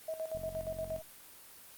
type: tone with tremolo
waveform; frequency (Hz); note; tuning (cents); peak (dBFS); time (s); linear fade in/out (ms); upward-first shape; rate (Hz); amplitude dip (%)
sine; 639; D#5; +46; -34; 0.08-1.02; 5; square; 8.5; 70
type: click train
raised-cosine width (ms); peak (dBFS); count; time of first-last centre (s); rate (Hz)
5; -35; 30; 0.35-0.986; 45.6
effects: white hiss -54 dBFS RMS until 1.77 s + Opus 32 kbps